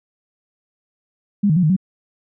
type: tone with pitch steps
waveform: sine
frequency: 203.4 / 154.9 / 181.7 / 153.7 / 188.2 Hz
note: G#3 / D#3 / F#3 / D#3 / F#3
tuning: -36 / -7 / -31 / -21 / +30 cents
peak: -12 dBFS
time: 1.43-1.765 s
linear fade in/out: 10 ms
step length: 67 ms
effects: none